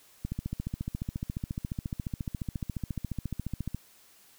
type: click train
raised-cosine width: 5 ms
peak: -20 dBFS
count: 51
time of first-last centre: 0.25-3.747 s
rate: 14.3 Hz
effects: white hiss -59 dBFS RMS until 4.38 s